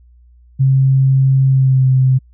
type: tone with pitch glide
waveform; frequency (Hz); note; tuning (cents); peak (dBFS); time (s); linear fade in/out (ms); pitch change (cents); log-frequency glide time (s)
sine; 133.8 to 130.52; C3 to C3; +39 to -4; -8; 0.59-2.19; 20; -43; 1.48-1.87
effects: added 60 Hz sine -43 dBFS peak until 2.33 s